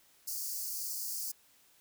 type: high-pass noise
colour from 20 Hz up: white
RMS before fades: -38 dBFS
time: 0.27-1.32 s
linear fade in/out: 10 ms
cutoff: 4500 Hz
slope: 96 dB/octave
effects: white hiss -65 dBFS RMS until 1.8 s